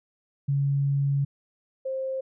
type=tone pair in turn; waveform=sine; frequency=140 / 528.6 Hz; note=C#3 / C5; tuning=+18 / +18 cents; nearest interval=octave + major seventh; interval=2300 cents; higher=second; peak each=-21 / -27 dBFS; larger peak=first; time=0.48-1.25 / 1.85-2.21 s; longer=first; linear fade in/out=10 ms; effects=none